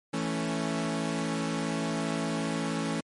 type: chord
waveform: sawtooth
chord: A major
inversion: second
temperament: equal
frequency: 164.81 / 220 / 277.2 Hz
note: E3 / A3 / C#4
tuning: 0 / 0 / 0 cents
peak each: -29 dBFS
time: 0.13-3.01 s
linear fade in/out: 10 ms
effects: MP3 48 kbps